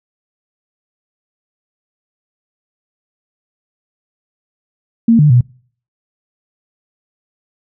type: tone with pitch steps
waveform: sine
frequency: 229.7 / 148.9 / 122.8 Hz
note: A#3 / D3 / B2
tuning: -25 / +24 / -9 cents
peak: -5 dBFS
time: 5.08-5.41 s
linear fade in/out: 5 ms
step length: 110 ms
effects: noise-tail reverb RT60 0.5 s tail -25 dB re dry